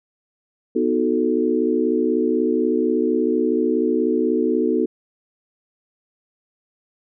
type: chord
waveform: sine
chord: B dominant seventh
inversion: none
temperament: equal with one note detuned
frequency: 246.9 / 311.1 / 367.4 / 440 Hz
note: B3 / D#4 / F#4 / A4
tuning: 0 / 0 / -12 / 0 cents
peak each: -22 dBFS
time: 0.75-4.86 s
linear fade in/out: 10 ms
effects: none